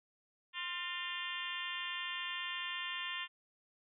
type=harmonic tone with a mistuned harmonic; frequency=349.2 Hz; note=F4; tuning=in tune; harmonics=3 / 4 / 5 / 6 / 7 / 8 / 9 / 10; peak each=-46 / -52 / -44 / -49 / -48 / -44 / -45 / -48 dBFS; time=0.53-3.28 s; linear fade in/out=50 ms; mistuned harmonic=5; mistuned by=+54 cents; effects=none